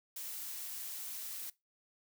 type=noise; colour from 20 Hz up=blue; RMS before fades=-43 dBFS; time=0.16-1.5 s; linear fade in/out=5 ms; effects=noise-tail reverb RT60 0.2 s tail -20 dB re dry